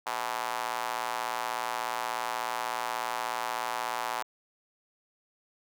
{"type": "tone with high-pass filter", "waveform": "square", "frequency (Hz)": 58.27, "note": "A#1", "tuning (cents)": 0, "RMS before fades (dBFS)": -33, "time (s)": [0.06, 4.23], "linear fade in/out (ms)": 10, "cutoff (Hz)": 890, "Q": 2.6, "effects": []}